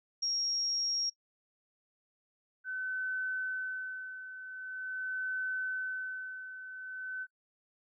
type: tone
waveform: sine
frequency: 5588 Hz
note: F8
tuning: in tune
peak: -30 dBFS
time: 0.22-1.1 s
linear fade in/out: 10 ms
type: tone with tremolo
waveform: sine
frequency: 1518 Hz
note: F#6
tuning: 44 cents sharp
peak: -32 dBFS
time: 2.64-7.27 s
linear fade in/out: 50 ms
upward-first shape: sine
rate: 0.44 Hz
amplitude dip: 70%
effects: noise-tail reverb RT60 0.1 s tail -21 dB re dry